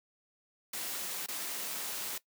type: noise with dropouts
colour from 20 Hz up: white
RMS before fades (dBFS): -38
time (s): 0.73-2.18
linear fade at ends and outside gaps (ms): 5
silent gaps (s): 1.263-1.284
effects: noise-tail reverb RT60 0.1 s tail -19 dB re dry + high-pass 200 Hz 12 dB/octave